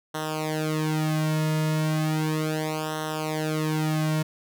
sawtooth tone with flanger, 155.56 Hz, D#3, in tune, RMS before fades -26 dBFS, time 0.14-4.23 s, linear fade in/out 10 ms, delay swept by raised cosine 0.42 to 2.62 ms, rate 0.35 Hz, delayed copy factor -1, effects none

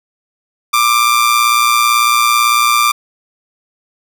sawtooth tone with amplitude modulation, 1185 Hz, D6, 15 cents sharp, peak -3 dBFS, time 0.73-2.92 s, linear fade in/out 10 ms, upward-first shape sine, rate 118 Hz, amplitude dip 55%, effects none

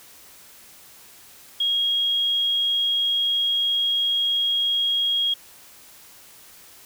sine tone, 3279 Hz, G#7, 23 cents flat, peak -19 dBFS, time 1.6-5.34 s, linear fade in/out 5 ms, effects white hiss -48 dBFS RMS until 6.85 s

